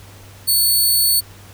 5% pulse tone, 4441 Hz, C#8, 2 cents sharp, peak -6 dBFS, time 0.47-1.21 s, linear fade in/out 20 ms, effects added 98 Hz sine -41 dBFS peak until 1.53 s + pink hiss -44 dBFS RMS until 1.53 s

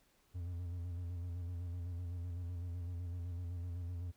triangle tone with vibrato, 87.4 Hz, F2, 2 cents sharp, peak -37 dBFS, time 0.34-4.12 s, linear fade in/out 20 ms, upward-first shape square, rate 7.9 Hz, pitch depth 41 cents each way, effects pink hiss -72 dBFS RMS until 4.16 s

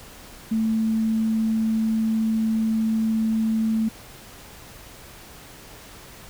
sine tone, 221.6 Hz, A3, 13 cents sharp, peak -19 dBFS, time 0.51-3.89 s, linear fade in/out 10 ms, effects pink hiss -44 dBFS RMS until 6.29 s

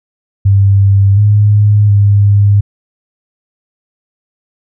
sine tone with pitch steps, 98.8 / 104.1 / 101.5 Hz, G2 / G#2 / G#2, +14 / +5 / -39 cents, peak -4 dBFS, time 0.45-2.61 s, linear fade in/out 10 ms, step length 720 ms, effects none

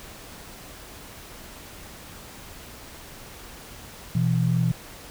sine tone pair together, 124.31 / 167.4 Hz, B2 / E3, +12 / +27 cents, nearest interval perfect fourth, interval 515 cents, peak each -22 / -22 dBFS, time 4.15-4.72 s, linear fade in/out 5 ms, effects pink hiss -43 dBFS RMS until 5.1 s

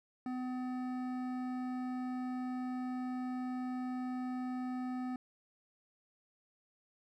triangle tone with hard clipping, 253 Hz, B3, 42 cents sharp, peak -38 dBFS, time 0.26-5.16 s, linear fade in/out 2 ms, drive 16 dB, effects none

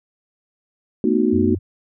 sine chord, B dominant seventh, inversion third, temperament just, 222.2 / 246.9 / 308.7 / 370.4 Hz, A3 / B3 / D#4 / F#4, +17 / 0 / -14 / +2 cents, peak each -20 dBFS, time 1.04-1.55 s, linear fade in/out 2 ms
sine tone, 92.5 Hz, F#2, in tune, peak -23 dBFS, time 1.32-1.59 s, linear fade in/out 20 ms
effects none

